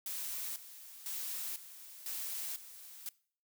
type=noise with tremolo; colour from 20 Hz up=blue; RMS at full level=-40 dBFS; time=0.06-3.09 s; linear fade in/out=2 ms; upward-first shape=square; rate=1 Hz; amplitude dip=75%; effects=noise-tail reverb RT60 0.5 s tail -22 dB re dry